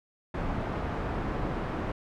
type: low-pass noise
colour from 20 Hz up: pink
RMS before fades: -32 dBFS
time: 0.34-1.92 s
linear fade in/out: 5 ms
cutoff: 1300 Hz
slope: 12 dB/octave
effects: none